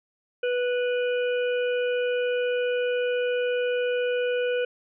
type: harmonic tone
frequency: 492.2 Hz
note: B4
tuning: 6 cents flat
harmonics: 1 / 3 / 5 / 6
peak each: -23 / -33 / -37 / -39 dBFS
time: 0.43-4.65 s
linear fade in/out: 5 ms
effects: none